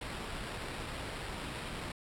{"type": "noise with sample-and-hold", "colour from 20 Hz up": "pink", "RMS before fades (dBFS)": -41, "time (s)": [0.01, 1.92], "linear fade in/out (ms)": 5, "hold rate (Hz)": 6300, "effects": ["low-pass 11000 Hz 12 dB/octave"]}